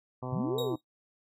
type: harmonic tone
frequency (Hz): 127.2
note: C3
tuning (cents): -48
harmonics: 1 / 2 / 3 / 4 / 5 / 6 / 7 / 8 / 9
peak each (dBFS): -38 / -41 / -43 / -44 / -45 / -46 / -46 / -47 / -48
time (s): 0.22-0.76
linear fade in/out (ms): 10
type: linear two-way sweep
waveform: sine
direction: up then down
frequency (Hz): 110 to 493.9 to 291.8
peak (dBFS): -29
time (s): 0.32-0.76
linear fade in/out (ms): 10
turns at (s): 0.61
type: tone with exponential decay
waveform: 40% pulse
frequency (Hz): 3775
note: A#7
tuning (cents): +21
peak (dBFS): -32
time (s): 0.58-0.81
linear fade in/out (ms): 5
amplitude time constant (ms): 49
effects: noise-tail reverb RT60 0.1 s tail -17 dB re dry